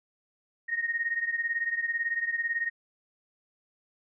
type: beating tone pair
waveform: sine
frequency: 1856 / 1874 Hz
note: A#6 / A#6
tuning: -8 / +9 cents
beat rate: 18 Hz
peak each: -29 / -32 dBFS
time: 0.68-2.7 s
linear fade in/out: 20 ms
effects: none